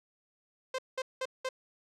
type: tone bursts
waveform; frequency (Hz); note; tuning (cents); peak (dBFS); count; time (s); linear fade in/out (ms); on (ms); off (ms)
sawtooth; 520; C5; -11; -28; 4; 0.74-1.49; 5; 45; 190
effects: low-pass 7000 Hz 12 dB/octave